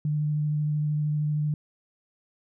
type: tone with vibrato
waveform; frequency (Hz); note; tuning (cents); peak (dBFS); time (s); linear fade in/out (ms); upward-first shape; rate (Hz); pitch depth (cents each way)
sine; 150; D3; +37; -23; 0.05-1.54; 2; triangle; 13; 15
effects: none